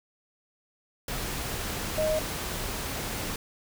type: tone in noise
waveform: sine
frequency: 622.3 Hz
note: D#5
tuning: in tune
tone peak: -24 dBFS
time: 1.98-2.19 s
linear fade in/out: 2 ms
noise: pink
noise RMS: -33 dBFS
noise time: 1.08-3.36 s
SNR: +6 dB
effects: none